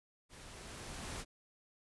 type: noise with level ramp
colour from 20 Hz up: pink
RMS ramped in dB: -54 to -42 dBFS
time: 0.29-1.25 s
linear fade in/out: 50 ms
effects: resampled to 24000 Hz